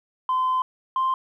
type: tone pair in turn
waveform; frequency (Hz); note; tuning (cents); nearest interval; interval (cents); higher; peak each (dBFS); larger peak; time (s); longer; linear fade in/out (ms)
sine; 1028 / 1046.6; C6 / C6; -31 / 0; unison; 31; second; -18; neither; 0.29-0.62 / 0.96-1.14; first; 2
effects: tanh soft clip ceiling -17 dBFS + 10-bit